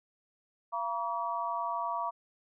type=tone cluster; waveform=sine; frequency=685 / 953 / 1142 Hz; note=F5 / A#5 / D6; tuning=-34 / +38 / -49 cents; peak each=-37 / -34 / -35 dBFS; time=0.72-2.11 s; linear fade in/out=20 ms; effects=none